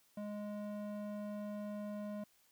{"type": "tone with band-pass filter", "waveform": "square", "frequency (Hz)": 207.7, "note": "G#3", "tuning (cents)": 0, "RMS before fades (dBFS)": -43, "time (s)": [0.17, 2.24], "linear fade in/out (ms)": 5, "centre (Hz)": 430, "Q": 2, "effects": ["white hiss -71 dBFS RMS until 2.51 s"]}